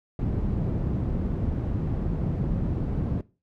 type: low-pass noise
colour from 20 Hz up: white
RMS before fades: -27 dBFS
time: 0.19-3.21 s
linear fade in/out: 2 ms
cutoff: 170 Hz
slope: 12 dB/octave
effects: noise-tail reverb RT60 0.3 s tail -19 dB re dry